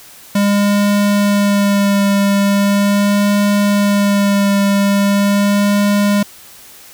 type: tone with vibrato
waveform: square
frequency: 201.8 Hz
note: G#3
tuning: 49 cents flat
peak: -11 dBFS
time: 0.35-6.23 s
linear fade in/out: 5 ms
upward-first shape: sine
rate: 0.4 Hz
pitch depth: 17 cents each way
effects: white hiss -39 dBFS RMS until 6.93 s